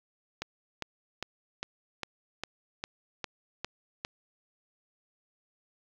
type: click train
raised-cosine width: 0.2 ms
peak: -16 dBFS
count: 10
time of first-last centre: 0.42-4.049 s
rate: 2.48 Hz
effects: low-pass 6000 Hz 12 dB/octave + 8-bit